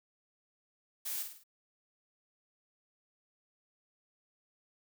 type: noise with echo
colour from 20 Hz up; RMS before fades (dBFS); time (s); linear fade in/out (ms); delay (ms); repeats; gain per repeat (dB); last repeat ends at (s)
blue; -38; 1.05-1.23; 10; 52; 4; -6; 1.438
effects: none